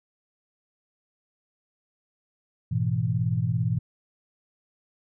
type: chord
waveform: sine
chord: E major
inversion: first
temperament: equal with one note detuned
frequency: 103.83 / 121.56 / 164.81 Hz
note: G#2 / B2 / E3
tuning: 0 / -27 / 0 cents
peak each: -28 / -25 / -28 dBFS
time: 2.71-3.79 s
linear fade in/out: 10 ms
effects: none